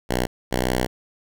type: tone pair in turn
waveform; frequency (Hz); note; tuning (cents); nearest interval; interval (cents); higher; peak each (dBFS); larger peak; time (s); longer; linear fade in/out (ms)
5% pulse; 61.74 / 62.6; B1 / B1; 0 / +24; unison; 24; second; -9 / -9; neither; 0.09-0.27 / 0.51-0.87; second; 20
effects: none